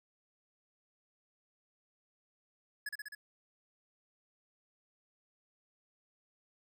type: tone with echo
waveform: square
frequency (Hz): 1697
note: G#6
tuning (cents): +37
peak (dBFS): -37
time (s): 2.86-2.89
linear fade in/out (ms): 5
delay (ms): 65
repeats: 4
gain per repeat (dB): -2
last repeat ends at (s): 3.15
effects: none